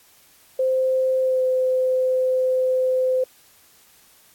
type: tone with pitch glide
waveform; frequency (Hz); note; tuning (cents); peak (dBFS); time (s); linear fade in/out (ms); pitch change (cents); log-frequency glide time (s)
sine; 520 to 514; C5 to C5; -11 to -31; -17; 0.59-3.24; 5; -20; 1.22-1.42
effects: white hiss -54 dBFS RMS until 4.34 s + AAC 64 kbps